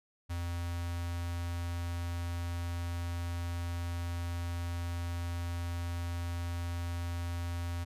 square tone with notch filter, 86.1 Hz, F2, 24 cents flat, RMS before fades -36 dBFS, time 0.29-7.85 s, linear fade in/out 20 ms, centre 380 Hz, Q 1, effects resampled to 32000 Hz

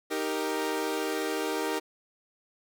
sawtooth chord, Eb major, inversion none, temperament equal, 311.1 / 392 / 466.2 Hz, Eb4 / G4 / Bb4, 0 / 0 / 0 cents, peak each -29 dBFS, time 0.1-1.8 s, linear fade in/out 20 ms, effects none

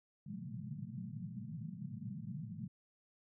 white band-pass noise, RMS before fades -45 dBFS, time 0.26-2.68 s, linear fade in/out 5 ms, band 110 to 220 Hz, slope 96 dB/octave, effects none

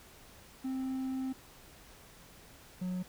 triangle tone pair in turn, 262.3 / 182.39 Hz, C4 / F#3, +4 / -25 cents, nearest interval tritone, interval 629 cents, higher first, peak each -31 / -31 dBFS, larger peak neither, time 0.64-1.33 / 2.81-3.03 s, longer first, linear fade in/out 10 ms, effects pink hiss -56 dBFS RMS until 3.08 s

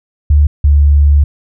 sine tone pair in turn, 73.42 / 72.28 Hz, D2 / D2, 0 / -27 cents, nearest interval unison, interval 27 cents, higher first, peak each -4 dBFS, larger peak neither, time 0.3-0.47 / 0.64-1.24 s, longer second, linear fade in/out 5 ms, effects none

